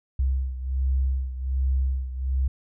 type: beating tone pair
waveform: sine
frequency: 65.41 / 66.71 Hz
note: C2 / C2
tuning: 0 / +34 cents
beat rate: 1.3 Hz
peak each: -23 / -28 dBFS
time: 0.19-2.48 s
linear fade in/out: 5 ms
effects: none